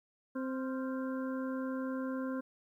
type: harmonic tone with a mistuned harmonic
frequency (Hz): 261.6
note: C4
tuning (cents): 0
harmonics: 1 / 2 / 4 / 5 / 6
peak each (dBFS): -35 / -41 / -47 / -49 / -51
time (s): 0.35-2.41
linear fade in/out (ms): 10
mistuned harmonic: 5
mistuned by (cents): +100
effects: 12-bit